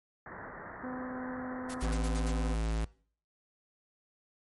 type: low-pass noise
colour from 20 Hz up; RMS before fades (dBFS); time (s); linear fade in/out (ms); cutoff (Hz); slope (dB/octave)
white; -45; 0.26-1.93; 2; 1900; 96
type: harmonic tone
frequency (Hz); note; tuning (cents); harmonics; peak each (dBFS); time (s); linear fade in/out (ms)
254.2; C4; -50; 1 / 2 / 3 / 4 / 5 / 6; -38 / -45 / -49 / -51 / -54 / -58; 0.83-2.55; 10
type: noise bursts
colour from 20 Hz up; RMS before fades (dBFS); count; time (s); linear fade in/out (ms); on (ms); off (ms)
white; -43; 6; 1.69-2.315; 10; 55; 59
type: tone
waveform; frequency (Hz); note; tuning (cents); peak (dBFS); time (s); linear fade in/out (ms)
square; 54.8; A1; -6; -30; 1.82-2.85; 5
effects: noise-tail reverb RT60 0.5 s tail -22 dB re dry + MP3 48 kbps